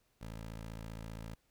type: tone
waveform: 15% pulse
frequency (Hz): 55.2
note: A1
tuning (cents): +6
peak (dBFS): -37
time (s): 0.21-1.35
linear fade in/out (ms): 5
effects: pink hiss -75 dBFS RMS until 1.5 s